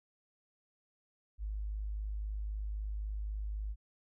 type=tone; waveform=sine; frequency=51.91 Hz; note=G#1; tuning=in tune; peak=-35 dBFS; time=1.38-3.76 s; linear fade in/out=50 ms; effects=none